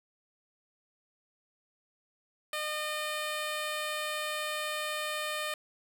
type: tone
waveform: 10% pulse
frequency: 608 Hz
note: D#5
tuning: 40 cents flat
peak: -24 dBFS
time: 2.53-5.54 s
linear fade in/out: 2 ms
effects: none